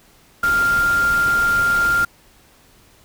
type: tone in noise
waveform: sine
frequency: 1396.9 Hz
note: F6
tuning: in tune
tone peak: -14 dBFS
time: 0.43-2.05 s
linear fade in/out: 5 ms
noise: pink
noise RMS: -29 dBFS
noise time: 0.43-2.05 s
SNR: +12 dB
effects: pink hiss -52 dBFS RMS until 3.04 s